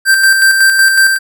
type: tone with tremolo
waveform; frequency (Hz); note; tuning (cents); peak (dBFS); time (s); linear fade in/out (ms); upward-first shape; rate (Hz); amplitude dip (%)
square; 1568; G6; 0; -5; 0.05-1.19; 50; square; 5.4; 40
effects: none